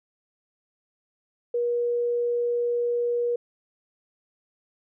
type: tone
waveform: sine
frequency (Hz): 478.9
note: A#4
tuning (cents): +47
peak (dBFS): -22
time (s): 1.54-3.36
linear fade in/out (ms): 5
effects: none